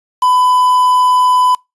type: tone with quantisation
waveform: triangle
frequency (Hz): 1002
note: B5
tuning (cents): +25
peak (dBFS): -6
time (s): 0.22-1.55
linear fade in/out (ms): 5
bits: 4
effects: noise-tail reverb RT60 0.2 s tail -25 dB re dry + resampled to 24000 Hz